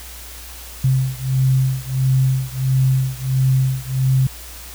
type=beating tone pair; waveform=sine; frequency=130.81 / 132.31 Hz; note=C3 / C3; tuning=0 / +20 cents; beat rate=1.5 Hz; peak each=-17 / -18 dBFS; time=0.84-4.27 s; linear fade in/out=5 ms; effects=added 60 Hz sine -37 dBFS peak until 4.74 s + white hiss -37 dBFS RMS until 4.74 s